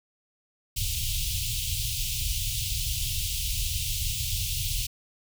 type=band-stop noise; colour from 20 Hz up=pink; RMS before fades=-29 dBFS; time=0.76-4.87 s; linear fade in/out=10 ms; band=130 to 2700 Hz; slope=48 dB/octave; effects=none